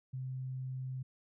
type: tone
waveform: sine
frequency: 130 Hz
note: C3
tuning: 11 cents flat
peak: -37 dBFS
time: 0.13-1.03 s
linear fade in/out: 10 ms
effects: none